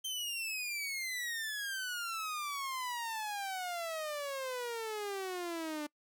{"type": "exponential sweep", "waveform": "sawtooth", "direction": "down", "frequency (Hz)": [3136, 293.7], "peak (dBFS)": -33, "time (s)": [0.04, 5.87], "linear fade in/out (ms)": 10, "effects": ["noise-tail reverb RT60 0.1 s tail -23 dB re dry"]}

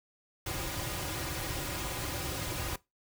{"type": "noise with comb filter", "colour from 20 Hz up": "pink", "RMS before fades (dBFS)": -36, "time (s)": [0.46, 2.76], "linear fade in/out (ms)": 5, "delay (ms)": 4.5, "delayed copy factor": -0.7, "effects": ["noise-tail reverb RT60 0.2 s tail -20 dB re dry"]}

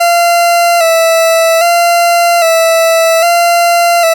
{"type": "tone with vibrato", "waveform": "40% pulse", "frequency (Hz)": 673, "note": "E5", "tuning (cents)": 36, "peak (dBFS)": -5, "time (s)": [0, 4.14], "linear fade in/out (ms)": 10, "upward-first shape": "square", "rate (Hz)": 0.62, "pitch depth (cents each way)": 40, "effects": []}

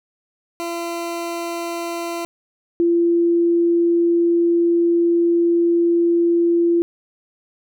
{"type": "tone pair in turn", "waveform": ["20% pulse", "sine"], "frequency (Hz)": [340, 341.2], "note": ["F4", "F4"], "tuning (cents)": [-46, -40], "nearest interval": "unison", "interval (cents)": 6, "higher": "second", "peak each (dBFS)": [-19, -13], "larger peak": "second", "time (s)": [[0.6, 2.25], [2.8, 6.82]], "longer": "second", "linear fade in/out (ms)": 0, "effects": []}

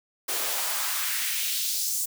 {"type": "noise with high-pass filter sweep", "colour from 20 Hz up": "white", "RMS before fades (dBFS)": -28, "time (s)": [0.28, 2.06], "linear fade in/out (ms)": 10, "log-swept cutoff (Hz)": [380, 7400], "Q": 1.5, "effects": []}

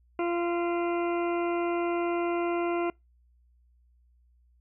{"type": "harmonic tone", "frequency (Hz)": 344.8, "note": "F4", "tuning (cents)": -22, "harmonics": [1, 2, 3, 4, 6, 7, 8], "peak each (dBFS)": [-27, -33, -37, -39, -43, -44, -45], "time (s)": [0.19, 2.9], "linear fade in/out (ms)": 2, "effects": ["noise-tail reverb RT60 0.2 s tail -26 dB re dry", "added 60 Hz sine -60 dBFS peak until 4.6 s"]}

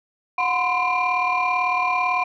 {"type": "tone cluster", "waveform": "sine", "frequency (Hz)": [728, 1008, 1046, 2384], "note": ["F#5", "B5", "C6", "D7"], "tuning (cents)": [-28, 35, -1, 25], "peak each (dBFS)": -23, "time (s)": [0.38, 2.24], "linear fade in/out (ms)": 5, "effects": ["tanh soft clip ceiling -13 dBFS"]}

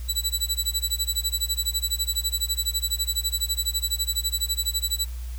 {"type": "tone with tremolo", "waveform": "20% pulse", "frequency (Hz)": 3951, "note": "B7", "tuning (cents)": 0, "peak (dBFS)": -15, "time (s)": [0.08, 5.06], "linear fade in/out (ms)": 20, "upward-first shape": "sine", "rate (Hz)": 12, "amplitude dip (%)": 100, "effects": ["added 60 Hz sine -30 dBFS peak until 5.38 s", "white hiss -49 dBFS RMS until 5.38 s"]}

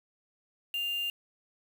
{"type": "tone with quantisation", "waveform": "sine", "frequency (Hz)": 2800, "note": "F7", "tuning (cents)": 4, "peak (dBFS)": -30, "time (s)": [0.74, 1.1], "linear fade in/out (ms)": 2, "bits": 7, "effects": []}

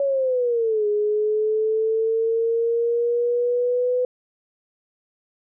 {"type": "linear two-way sweep", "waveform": "sine", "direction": "down then up", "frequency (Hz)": [563, 415.3, 501], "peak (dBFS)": -18, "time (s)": [0, 4.05], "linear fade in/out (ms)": 2, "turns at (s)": 0.87, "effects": []}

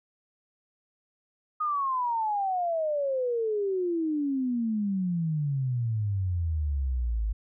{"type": "exponential sweep", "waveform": "sine", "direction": "down", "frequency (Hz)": [1251, 51], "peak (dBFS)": -25, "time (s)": [1.6, 7.33], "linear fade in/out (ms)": 10, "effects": []}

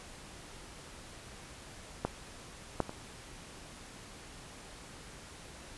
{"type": "clicks", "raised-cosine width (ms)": 1, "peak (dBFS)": [-16, -14, -26], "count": 3, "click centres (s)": [2.05, 2.803, 2.894], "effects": ["pink hiss -50 dBFS RMS until 5.77 s", "resampled to 24000 Hz"]}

